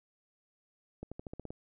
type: accelerating click train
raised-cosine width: 2 ms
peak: -28 dBFS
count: 8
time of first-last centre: 1.03-1.505 s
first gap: 86 ms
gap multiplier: 0.92
effects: none